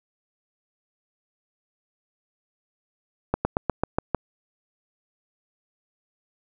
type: slowing click train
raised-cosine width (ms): 1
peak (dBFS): -7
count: 7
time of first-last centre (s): 3.34-4.147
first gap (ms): 110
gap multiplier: 1.08
effects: none